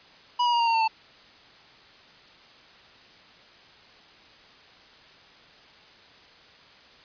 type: tone with pitch steps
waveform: square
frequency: 975 / 959.9 / 945.1 / 930.4 / 916 / 901.9 / 887.9 Hz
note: B5 / B5 / A#5 / A#5 / A#5 / A5 / A5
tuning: -23 / -50 / +24 / -4 / -31 / +43 / +15 cents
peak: -21 dBFS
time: 0.39-0.88 s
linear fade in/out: 10 ms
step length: 70 ms
effects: white hiss -52 dBFS RMS until 7.04 s + resampled to 11025 Hz